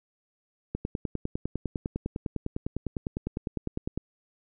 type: click train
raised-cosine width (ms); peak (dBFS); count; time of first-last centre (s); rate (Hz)
3; -17; 33; 0.75-3.976; 9.92
effects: none